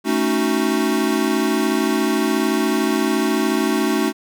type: chord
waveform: square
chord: D# half-diminished seventh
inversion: second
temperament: equal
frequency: 220 / 277.2 / 311.1 / 370 Hz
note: A3 / C#4 / D#4 / F#4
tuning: 0 / 0 / 0 / 0 cents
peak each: -23 dBFS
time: 0.04-4.13 s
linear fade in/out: 50 ms
effects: none